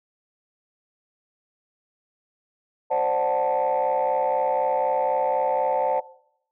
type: chord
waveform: sine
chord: D dominant seventh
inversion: third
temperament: equal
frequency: 523.3 / 587.3 / 740 / 880 Hz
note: C5 / D5 / F#5 / A5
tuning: 0 / 0 / 0 / 0 cents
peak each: -24 / -25 / -25 / -23 dBFS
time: 2.9-6.01 s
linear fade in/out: 20 ms
effects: noise-tail reverb RT60 0.7 s tail -19 dB re dry + tanh soft clip ceiling -14 dBFS